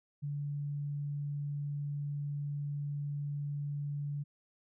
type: tone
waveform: sine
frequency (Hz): 144.4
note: D3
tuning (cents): -29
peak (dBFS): -34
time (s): 0.22-4.24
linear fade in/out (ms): 20
effects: none

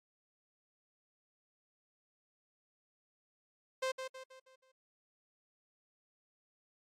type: tone with echo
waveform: sawtooth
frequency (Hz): 522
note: C5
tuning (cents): -4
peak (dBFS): -29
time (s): 3.82-3.92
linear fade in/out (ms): 10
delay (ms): 160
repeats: 5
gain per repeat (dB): -7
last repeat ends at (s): 4.72
effects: low-pass 8000 Hz 12 dB/octave + AAC 64 kbps

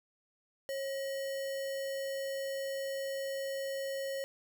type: tone with sample-and-hold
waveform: sine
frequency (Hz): 545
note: C#5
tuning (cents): -29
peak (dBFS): -34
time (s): 0.69-4.24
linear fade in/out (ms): 0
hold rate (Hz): 2450
effects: none

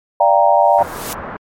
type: chord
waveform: sine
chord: G minor seventh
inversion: second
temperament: equal with one note detuned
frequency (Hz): 587.3 / 689.2 / 784 / 932.3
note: D5 / F5 / G5 / Bb5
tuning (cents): 0 / -23 / 0 / 0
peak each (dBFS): -14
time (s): 0.2-0.83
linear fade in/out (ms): 5
type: noise with exponential growth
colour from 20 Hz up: white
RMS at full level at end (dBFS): -24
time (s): 0.53-1.13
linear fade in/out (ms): 1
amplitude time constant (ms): 130
type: low-pass noise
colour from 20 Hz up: white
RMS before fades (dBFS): -28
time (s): 0.78-1.37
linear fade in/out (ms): 5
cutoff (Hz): 1400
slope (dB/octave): 24
effects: MP3 64 kbps

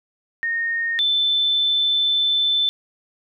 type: tone pair in turn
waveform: sine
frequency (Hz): 1846 / 3527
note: A#6 / A7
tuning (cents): -17 / +3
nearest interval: major seventh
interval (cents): 1120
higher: second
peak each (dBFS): -20 / -16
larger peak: second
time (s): 0.43-0.99 / 0.99-2.69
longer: second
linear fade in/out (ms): 0
effects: none

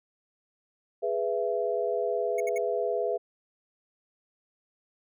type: chord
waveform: sine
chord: E major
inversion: first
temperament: equal with one note detuned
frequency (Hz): 415.3 / 493.9 / 668.1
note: G#4 / B4 / E5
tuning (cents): 0 / 0 / +23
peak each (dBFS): -30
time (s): 1.02-3.18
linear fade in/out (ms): 20
type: tone bursts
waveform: square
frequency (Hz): 2197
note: C#7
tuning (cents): -16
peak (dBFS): -35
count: 3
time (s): 2.38-2.581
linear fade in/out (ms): 5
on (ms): 23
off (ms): 66
effects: none

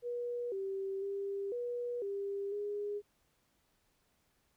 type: tone with pitch steps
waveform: sine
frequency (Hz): 482.6 / 388.4 / 396.9 / 483.9 / 398.5 / 411.4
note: B4 / G4 / G4 / B4 / G4 / G#4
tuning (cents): -40 / -16 / +22 / -35 / +28 / -16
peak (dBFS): -35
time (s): 0.02-3.02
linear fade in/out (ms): 50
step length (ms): 500
effects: pink hiss -75 dBFS RMS until 4.56 s

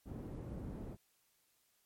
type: low-pass noise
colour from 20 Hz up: white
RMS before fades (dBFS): -45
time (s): 0.05-0.97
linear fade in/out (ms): 50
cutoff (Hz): 240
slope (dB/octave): 12
effects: white hiss -75 dBFS RMS until 1.85 s + MP3 64 kbps

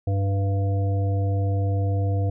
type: harmonic tone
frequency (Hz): 98.5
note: G2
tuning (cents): +9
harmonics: 1 / 3 / 5 / 7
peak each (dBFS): -20 / -34 / -33 / -35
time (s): 0.07-2.3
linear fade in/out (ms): 5
effects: none

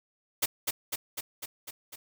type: noise with echo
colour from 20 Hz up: white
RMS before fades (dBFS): -26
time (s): 0.42-0.46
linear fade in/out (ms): 10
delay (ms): 250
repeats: 6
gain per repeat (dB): -3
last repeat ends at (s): 1.96
effects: none

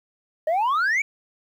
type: exponential sweep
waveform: sine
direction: up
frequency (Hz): 603 to 2339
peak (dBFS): -16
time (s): 0.47-1.02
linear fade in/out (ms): 5
effects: tanh soft clip ceiling -18 dBFS + 9-bit

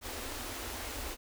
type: band-stop noise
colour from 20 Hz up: pink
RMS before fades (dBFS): -40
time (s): 0.01-1.17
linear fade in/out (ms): 50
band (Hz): 100 to 230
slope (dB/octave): 96
effects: none

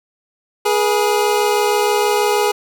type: tone pair together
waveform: 25% pulse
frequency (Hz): 416.2 / 482.5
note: G#4 / B4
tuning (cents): +4 / -40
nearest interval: minor third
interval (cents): 256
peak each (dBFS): -11 / -16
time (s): 0.65-2.52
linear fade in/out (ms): 10
effects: none

